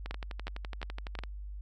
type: two click trains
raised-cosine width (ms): 0.3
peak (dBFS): -24 / -21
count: 15 / 4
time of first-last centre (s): 0.06-1.236 / 0.11-1.189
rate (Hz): 11.9 / 2.78
effects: added 50 Hz sine -39 dBFS peak until 1.61 s